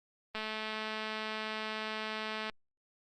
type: click train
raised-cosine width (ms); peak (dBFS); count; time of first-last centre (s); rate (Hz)
0.3; -22; 467; 0.35-2.497; 217
effects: Opus 32 kbps